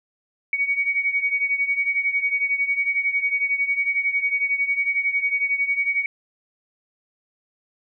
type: beating tone pair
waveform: sine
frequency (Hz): 2244 / 2255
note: C#7 / C#7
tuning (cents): +21 / +29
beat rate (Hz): 11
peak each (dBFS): -21 / -25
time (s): 0.53-6.06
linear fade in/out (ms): 2
effects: none